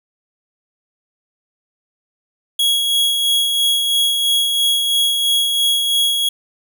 45% pulse tone with tremolo, 3322 Hz, G#7, in tune, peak -12 dBFS, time 2.59-6.29 s, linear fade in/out 5 ms, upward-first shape sine, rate 3 Hz, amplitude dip 35%, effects none

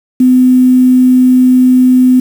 sine tone with quantisation, 253.9 Hz, B3, 48 cents sharp, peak -3 dBFS, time 0.2-2.2 s, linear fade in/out 5 ms, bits 5, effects none

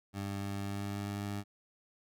20% pulse tone with pitch glide, 99.4 to 101.55 Hz, G2 to G#2, +25 to -38 cents, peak -31 dBFS, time 0.13-1.44 s, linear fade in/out 50 ms, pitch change +37 cents, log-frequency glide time 0.43-1.21 s, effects none

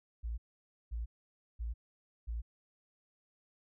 sine tone bursts, 57 Hz, A#1, 38 cents flat, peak -35 dBFS, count 4, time 0.23-2.42 s, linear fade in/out 20 ms, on 150 ms, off 530 ms, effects none

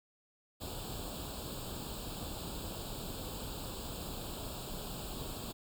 pink noise with comb filter, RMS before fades -42 dBFS, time 0.6-5.53 s, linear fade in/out 20 ms, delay 0.25 ms, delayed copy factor +0.9, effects none

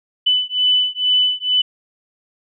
sine beating tone pair, 2995 / 2997.2 Hz, F#7 / F#7, +20 / +22 cents, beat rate 2.2 Hz, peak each -17 dBFS, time 0.26-1.62 s, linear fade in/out 10 ms, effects none

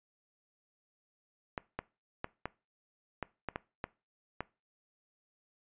clicks, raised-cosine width 0.5 ms, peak -20 dBFS, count 9, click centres 1.578 / 1.79 / 2.244 / 2.456 / 3.227 / 3.487 / 3.559 / 3.841 / 4.406 s, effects noise-tail reverb RT60 0.3 s tail -21 dB re dry + resampled to 8000 Hz

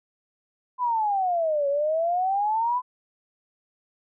sine exponential two-way sweep, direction down then up, 1016 to 554.4 to 1016 Hz, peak -21 dBFS, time 0.78-2.82 s, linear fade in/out 50 ms, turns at 1.68 s, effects none

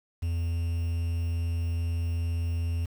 triangle tone with quantisation, 84.3 Hz, E2, 39 cents sharp, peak -24 dBFS, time 0.22-2.86 s, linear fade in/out 10 ms, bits 8, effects none

